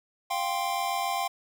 square chord, F suspended second, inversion none, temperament just, 698.5 / 785.8 / 1047.7 Hz, F5 / G5 / C6, 0 / +4 / +2 cents, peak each -33 / -31 / -33 dBFS, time 0.3-1.28 s, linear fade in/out 10 ms, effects none

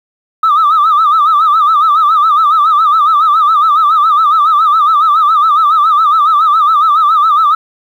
sine tone with vibrato, 1238 Hz, D#6, 9 cents flat, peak -4 dBFS, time 0.43-7.55 s, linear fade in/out 5 ms, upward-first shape sine, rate 7.2 Hz, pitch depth 120 cents each way, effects tanh soft clip ceiling -3 dBFS + 7-bit

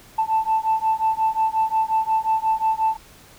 sine beating tone pair, 880 / 885.6 Hz, A5 / A5, 0 / +11 cents, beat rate 5.6 Hz, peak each -20 dBFS, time 0.18-2.97 s, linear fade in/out 10 ms, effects tanh soft clip ceiling -12 dBFS + pink hiss -48 dBFS RMS until 3.38 s

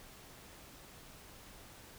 silence, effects pink hiss -55 dBFS RMS until 1.98 s

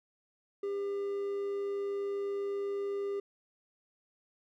triangle tone with amplitude modulation, 400.4 Hz, G4, 37 cents sharp, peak -29 dBFS, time 0.63-3.2 s, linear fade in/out 5 ms, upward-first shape sine, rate 108 Hz, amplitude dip 25%, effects none

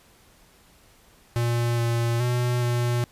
square tone with pitch steps, 118.6 / 117.4 / 122.5 / 120.7 Hz, A#2 / A#2 / B2 / B2, +30 / +13 / -14 / -39 cents, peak -22 dBFS, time 1.36-3.04 s, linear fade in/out 0 ms, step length 420 ms, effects pink hiss -56 dBFS RMS until 3.11 s + resampled to 32000 Hz

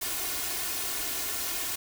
white noise with comb filter, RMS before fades -32 dBFS, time 0.01-1.76 s, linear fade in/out 10 ms, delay 2.8 ms, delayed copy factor +0.65, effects none

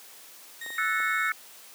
35% pulse tone, 1860 Hz, A#6, 4 cents flat, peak -34 dBFS, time 0.61-1.3 s, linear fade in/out 5 ms
clicks, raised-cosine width 1 ms, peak -30 dBFS, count 3, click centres 0.663 / 0.704 / 1.002 s
sine chord, F# minor seventh, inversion third, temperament equal with one note detuned, 1318.5 / 1480 / 1760 / 2191 Hz, E6 / F#6 / A6 / C#7, 0 / 0 / 0 / -21 cents, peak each -30 dBFS, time 0.78-1.32 s, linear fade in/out 2 ms
effects white hiss -49 dBFS RMS until 1.74 s + high-pass 300 Hz 12 dB/octave

